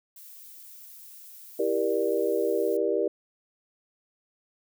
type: noise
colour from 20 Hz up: violet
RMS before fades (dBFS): -47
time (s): 0.16-2.77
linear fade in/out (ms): 5
type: chord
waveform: sine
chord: E half-diminished seventh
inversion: none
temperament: just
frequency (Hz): 329.6 / 395.6 / 474.7 / 593.3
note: E4 / G4 / Bb4 / D5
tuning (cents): 0 / +16 / +31 / +18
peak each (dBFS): -31 / -27 / -27 / -30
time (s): 1.59-3.08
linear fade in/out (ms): 5
effects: none